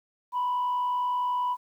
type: tone with frequency modulation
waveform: sine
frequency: 987.8 Hz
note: B5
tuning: in tune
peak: -23 dBFS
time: 0.32-1.57 s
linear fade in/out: 50 ms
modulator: 50.8 Hz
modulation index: 0.33
effects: tanh soft clip ceiling -22 dBFS + 10-bit